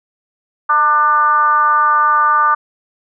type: tone with frequency modulation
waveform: sine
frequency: 1193 Hz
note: D6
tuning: 27 cents sharp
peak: -9 dBFS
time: 0.69-2.55 s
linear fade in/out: 10 ms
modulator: 291 Hz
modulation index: 0.77
effects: none